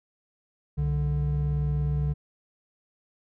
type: tone pair together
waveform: triangle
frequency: 65.41 / 146.84 Hz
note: C2 / D3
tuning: 0 / 0 cents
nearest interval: octave + major second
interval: 1400 cents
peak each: -26 / -23 dBFS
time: 0.77-2.14 s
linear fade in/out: 20 ms
effects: none